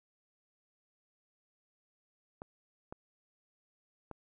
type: clicks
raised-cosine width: 1 ms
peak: -29 dBFS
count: 3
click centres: 2.419 / 2.925 / 4.113 s
effects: none